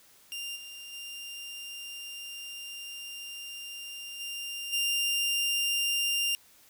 sawtooth tone with level steps, 2794 Hz, F7, in tune, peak -32 / -39 / -36 / -32 / -23 dBFS, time 0.32-6.35 s, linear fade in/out 0 ms, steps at 0.55 / 0.92 / 4.19 / 4.72 s, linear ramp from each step 20 ms, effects white hiss -59 dBFS RMS until 6.69 s

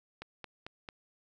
click train, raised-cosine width 0.3 ms, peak -26 dBFS, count 4, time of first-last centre 0.22-0.888 s, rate 4.49 Hz, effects none

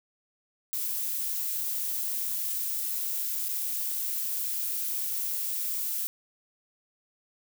violet noise with dropouts, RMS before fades -31 dBFS, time 0.73-6.07 s, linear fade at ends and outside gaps 0 ms, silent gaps 3.485-3.49 s, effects none

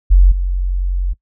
sine tone with level steps, 45.44 Hz, F#1, 31 cents flat, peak -4 / -14 dBFS, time 0.1-1.14 s, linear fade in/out 20 ms, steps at 0.31 s, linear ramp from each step 10 ms, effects noise-tail reverb RT60 0.1 s tail -22 dB re dry

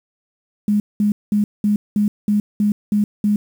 sine tone bursts, 207.7 Hz, G#3, in tune, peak -13 dBFS, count 9, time 0.68-3.36 s, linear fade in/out 2 ms, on 120 ms, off 200 ms, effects 7-bit

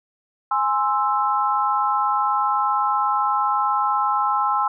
sine chord, Ab augmented, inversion none, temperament equal, 830.6 / 1046.5 / 1318.5 Hz, Ab5 / C6 / E6, 0 / 0 / 0 cents, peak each -22 dBFS, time 0.51-4.68 s, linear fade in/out 5 ms, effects none

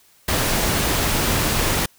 pink noise, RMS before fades -20 dBFS, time 0.28-1.86 s, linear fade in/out 5 ms, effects white hiss -55 dBFS RMS until 1.98 s

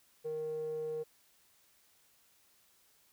square tone with band-pass filter, 155.56 Hz, D#3, in tune, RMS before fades -38 dBFS, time 0.24-1.04 s, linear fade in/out 20 ms, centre 480 Hz, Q 9.3, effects white hiss -68 dBFS RMS until 3.12 s

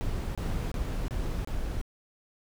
brown noise bursts, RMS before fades -31 dBFS, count 5, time 0.01-1.814 s, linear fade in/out 0 ms, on 340 ms, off 26 ms, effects none

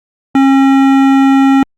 sine tone with hard clipping, 271 Hz, C#4, 39 cents flat, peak -7 dBFS, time 0.35-1.63 s, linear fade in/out 2 ms, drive 15 dB, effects Opus 48 kbps

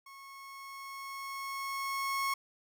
30% pulse tone with level ramp, 1094 Hz, C#6, 23 cents flat, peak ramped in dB -47 to -27 dBFS, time 0.06-2.34 s, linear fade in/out 5 ms, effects none

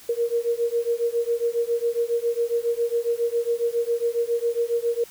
sine beating tone pair, 466.2 / 473.5 Hz, A#4 / A#4, 0 / +27 cents, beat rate 7.3 Hz, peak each -24 dBFS, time 0.09-5.04 s, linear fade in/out 5 ms, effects white hiss -47 dBFS RMS until 5.1 s

